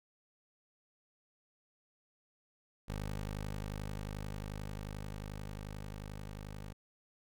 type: tone with level ramp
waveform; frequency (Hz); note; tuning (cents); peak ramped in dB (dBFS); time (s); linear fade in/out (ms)
15% pulse; 51.3; G#1; -21; -31 to -38; 2.88-6.73; 10
effects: none